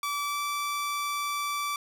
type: tone with pitch glide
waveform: sawtooth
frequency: 1154 to 1161.4 Hz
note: D6 to D6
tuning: -31 to -20 cents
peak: -25 dBFS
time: 0.03-1.76 s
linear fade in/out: 2 ms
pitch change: +11 cents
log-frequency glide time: 0.23-0.4 s
effects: none